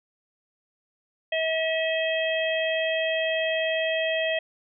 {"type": "harmonic tone", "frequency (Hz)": 643, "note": "E5", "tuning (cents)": -43, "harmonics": [1, 3, 4, 5], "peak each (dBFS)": [-25, -30, -31, -32], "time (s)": [1.32, 4.39], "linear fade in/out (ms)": 5, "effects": []}